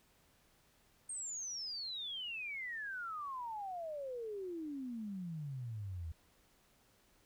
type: exponential sweep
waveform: sine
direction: down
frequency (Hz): 8670 to 77.78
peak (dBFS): -40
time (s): 1.09-6.12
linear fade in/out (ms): 5
effects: pink hiss -70 dBFS RMS until 7.25 s